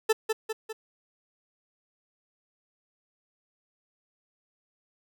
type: tone with echo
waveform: 40% pulse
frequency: 439.7 Hz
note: A4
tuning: 1 cent flat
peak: -18 dBFS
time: 0.09-0.13 s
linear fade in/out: 10 ms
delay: 200 ms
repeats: 3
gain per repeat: -5 dB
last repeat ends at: 0.73 s
effects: none